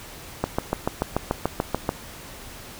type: click train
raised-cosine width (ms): 1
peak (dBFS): -7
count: 11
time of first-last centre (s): 0.44-1.891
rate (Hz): 6.89
effects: pink hiss -41 dBFS RMS until 2.79 s